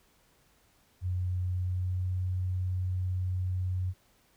sine tone with pitch glide, 90.8 to 91.8 Hz, F#2 to F#2, -32 to -13 cents, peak -28 dBFS, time 1.01-3.94 s, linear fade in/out 50 ms, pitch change +19 cents, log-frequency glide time 1.52-2.13 s, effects pink hiss -66 dBFS RMS until 4.36 s

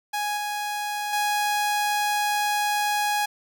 sawtooth tone with level steps, 830.6 Hz, G#5, in tune, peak -21 / -23 / -18 dBFS, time 0.13-3.26 s, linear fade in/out 10 ms, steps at 0.37 / 1.13 s, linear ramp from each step 2 ms, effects none

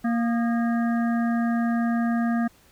harmonic tone with a mistuned harmonic, 233.1 Hz, A#3, in tune, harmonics 1 / 3 / 5 / 7 / 8, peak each -21 / -31 / -36 / -36 / -42 dBFS, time 0.04-2.48 s, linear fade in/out 10 ms, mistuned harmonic 5, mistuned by +85 cents, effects pink hiss -57 dBFS RMS until 2.71 s

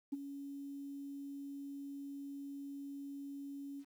sine tone with ADSR envelope, 280 Hz, C#4, 18 cents sharp, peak -32 dBFS, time 0.12-3.85 s, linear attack 12 ms, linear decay 24 ms, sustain -11 dB, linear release 58 ms, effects tanh soft clip ceiling -31 dBFS + 11-bit

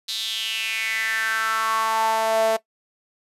sawtooth tone with high-pass filter sweep, 222.2 Hz, A3, 17 cents sharp, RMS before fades -23 dBFS, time 0.08-2.57 s, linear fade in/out 10 ms, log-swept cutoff 4000 to 590 Hz, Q 5.5, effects noise-tail reverb RT60 0.1 s tail -18 dB re dry + resampled to 32000 Hz

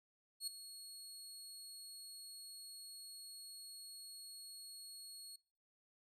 25% pulse tone with ADSR envelope, 4329 Hz, C#8, 42 cents flat, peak -33 dBFS, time 0.4-5.36 s, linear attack 74 ms, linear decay 5 ms, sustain -13 dB, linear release 4 ms, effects noise-tail reverb RT60 0.5 s tail -26 dB re dry

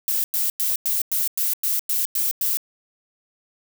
violet noise bursts, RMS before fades -22 dBFS, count 10, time 0.08-2.571 s, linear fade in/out 0 ms, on 160 ms, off 99 ms, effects none

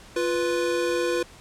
square tone pair together, 349.2 / 493.6 Hz, F4 / B4, 0 / -1 cents, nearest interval tritone, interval 599 cents, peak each -26 dBFS, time 0.16-1.23 s, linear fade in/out 5 ms, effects pink hiss -48 dBFS RMS until 1.4 s + low-pass 9000 Hz 12 dB/octave

